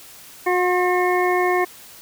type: harmonic tone with a mistuned harmonic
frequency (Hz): 361.3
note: F#4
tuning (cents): -41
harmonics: 1 / 2 / 3 / 5 / 6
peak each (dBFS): -19 / -22 / -24 / -26 / -27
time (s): 0.46-1.65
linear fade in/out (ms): 10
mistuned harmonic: 3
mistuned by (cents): -18
effects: white hiss -43 dBFS RMS until 2.01 s